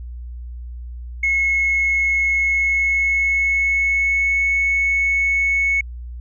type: tone with pitch glide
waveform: sine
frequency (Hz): 2180 to 2207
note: C#7 to C#7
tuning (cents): -29 to -8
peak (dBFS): -14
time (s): 1.23-5.81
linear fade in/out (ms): 5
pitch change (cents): +21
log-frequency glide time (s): 2.35-4.49
effects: tanh soft clip ceiling -11 dBFS + added 60 Hz sine -29 dBFS peak until 6.2 s